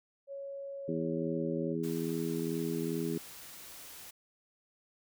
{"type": "tone with pitch glide", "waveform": "sine", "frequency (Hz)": [554.4, 551.2], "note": ["C#5", "C#5"], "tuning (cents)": [0, -10], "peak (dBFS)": -39, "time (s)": [0.27, 1.76], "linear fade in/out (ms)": 50, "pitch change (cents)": -10, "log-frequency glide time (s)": [0.76, 0.96]}
{"type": "harmonic tone", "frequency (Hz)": 82.41, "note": "E2", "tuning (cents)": 0, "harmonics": [2, 3, 4, 5], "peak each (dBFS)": [-37, -37, -37, -37], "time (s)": [0.88, 3.18], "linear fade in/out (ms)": 5}
{"type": "noise", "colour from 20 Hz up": "white", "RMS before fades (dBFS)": -49, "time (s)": [1.83, 4.11], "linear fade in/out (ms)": 10}
{"effects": []}